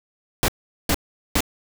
pink noise bursts, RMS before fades -19 dBFS, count 3, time 0.43-1.406 s, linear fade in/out 0 ms, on 52 ms, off 410 ms, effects none

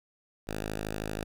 5% pulse tone, 52.8 Hz, G#1, 29 cents sharp, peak -22 dBFS, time 0.47-1.24 s, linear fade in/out 10 ms, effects none

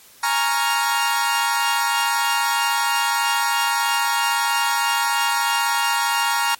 sawtooth chord, Bb minor seventh, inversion third, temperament equal, 830.6 / 932.3 / 1108.7 / 1396.9 Hz, Ab5 / Bb5 / Db6 / F6, 0 / 0 / 0 / 0 cents, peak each -22 / -17 / -23 / -20 dBFS, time 0.23-6.55 s, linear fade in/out 5 ms, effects white hiss -48 dBFS RMS until 6.59 s + MP3 64 kbps

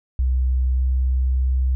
sine tone with pitch glide, 63.8 to 64.36 Hz, C2 to C2, -43 to -28 cents, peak -16 dBFS, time 0.19-1.75 s, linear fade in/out 0 ms, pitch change +15 cents, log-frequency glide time 0.76-0.84 s, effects none

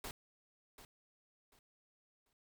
pink noise with echo, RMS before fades -45 dBFS, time 0.04-0.11 s, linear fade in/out 2 ms, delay 740 ms, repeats 3, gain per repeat -12 dB, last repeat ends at 2.33 s, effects none

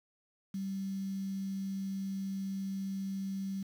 sine tone with quantisation, 193.9 Hz, G3, 19 cents flat, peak -34 dBFS, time 0.54-3.63 s, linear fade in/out 5 ms, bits 9, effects none

